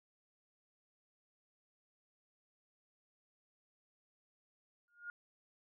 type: tone with exponential growth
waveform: sine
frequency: 1425 Hz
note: F6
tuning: 34 cents sharp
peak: -39 dBFS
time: 4.88-5.1 s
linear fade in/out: 1 ms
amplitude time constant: 46 ms
effects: none